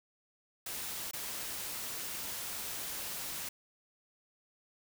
white noise with dropouts, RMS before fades -40 dBFS, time 0.66-3.49 s, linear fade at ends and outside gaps 5 ms, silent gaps 1.112-1.133 s, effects none

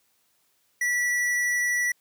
sine tone with tanh clipping, 1952 Hz, B6, 21 cents flat, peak -24 dBFS, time 0.81-1.92 s, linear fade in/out 5 ms, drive 14 dB, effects white hiss -68 dBFS RMS until 2 s + high-pass 80 Hz 12 dB/octave

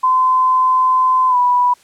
sine tone with pitch glide, 1026 to 984.2 Hz, C6 to B5, -34 to -6 cents, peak -10 dBFS, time 0.03-1.74 s, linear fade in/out 10 ms, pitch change -72 cents, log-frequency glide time 1.28-1.37 s, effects white hiss -50 dBFS RMS until 1.83 s + low-pass 9000 Hz 12 dB/octave

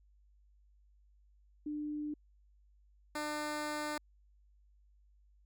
sine / 10% pulse tone pair in turn, 298.5 / 300 Hz, D4 / D4, +28 / +37 cents, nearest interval unison, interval 9 cents, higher second, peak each -36 / -28 dBFS, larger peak second, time 1.66-2.14 / 3.15-3.98 s, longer second, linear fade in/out 5 ms, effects added 50 Hz sine -63 dBFS peak until 5.45 s

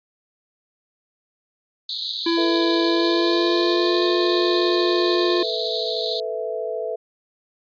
white band-pass noise, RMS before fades -28 dBFS, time 1.89-6.2 s, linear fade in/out 2 ms, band 3600 to 4400 Hz, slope 96 dB/octave
square tone with pitch glide, 335.6 to 353.3 Hz, E4 to F4, +31 to +20 cents, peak -19 dBFS, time 2.26-5.43 s, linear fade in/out 5 ms, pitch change +89 cents, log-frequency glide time 2.82-4.03 s
sine chord, A suspended second, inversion none, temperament equal, 440 / 493.9 / 659.3 Hz, A4 / B4 / E5, 0 / 0 / 0 cents, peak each -28 / -29 / -28 dBFS, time 2.37-6.96 s, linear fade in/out 10 ms
effects resampled to 11025 Hz

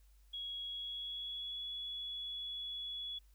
sine tone with pitch glide, 3325 to 3387 Hz, G#7 to G#7, +1 to +33 cents, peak -40 dBFS, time 0.33-3.19 s, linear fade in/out 10 ms, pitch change +32 cents, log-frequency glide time 0.64-1.63 s, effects added 50 Hz sine -61 dBFS peak until 3.34 s + white hiss -75 dBFS RMS until 3.34 s

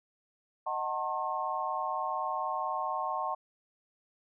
sine chord, D# diminished seventh, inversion none, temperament just, 622.3 / 746.7 / 896 / 1075.3 Hz, D#5 / F#5 / A5 / C6, 0 / +16 / +31 / +47 cents, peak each -39 / -36 / -36 / -34 dBFS, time 0.66-3.35 s, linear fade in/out 10 ms, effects none

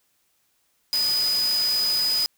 sine tone in noise, 4978 Hz, D#8, in tune, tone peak -20 dBFS, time 0.93-2.26 s, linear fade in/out 0 ms, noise white, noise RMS -32 dBFS, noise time 0.93-2.26 s, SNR +9 dB, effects white hiss -68 dBFS RMS until 2.37 s

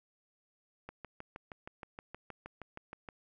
click train, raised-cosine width 0.5 ms, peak -29 dBFS, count 15, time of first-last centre 0.89-3.088 s, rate 6.37 Hz, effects none

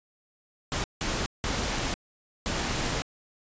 pink noise bursts at uneven times, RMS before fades -29 dBFS, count 4, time 0.72-0.84 / 1.01-1.26 / 1.44-1.94 / 2.46-3.02 s, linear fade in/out 0 ms, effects resampled to 16000 Hz

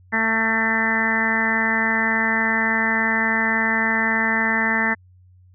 harmonic tone, 223.5 Hz, A3, 27 cents sharp, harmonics 1 / 2 / 3 / 4 / 5 / 6 / 7 / 8 / 9, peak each -25 / -33 / -32 / -27 / -32 / -31 / -29 / -21 / -24 dBFS, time 0.12-4.95 s, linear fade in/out 20 ms, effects added 91 Hz sine -48 dBFS peak until 5.54 s

